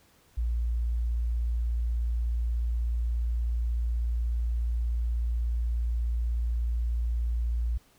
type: tone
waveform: sine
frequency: 58.27 Hz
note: A#1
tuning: in tune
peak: -25 dBFS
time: 0.37-7.78 s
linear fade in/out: 10 ms
effects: pink hiss -62 dBFS RMS until 7.98 s